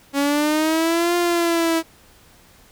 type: linear two-way sweep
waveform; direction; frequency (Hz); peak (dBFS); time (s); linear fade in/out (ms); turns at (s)
sawtooth; up then down; 277.2 to 350.1 to 325; -13; 0.13-1.83; 50; 1.16
effects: pink hiss -51 dBFS RMS until 2.71 s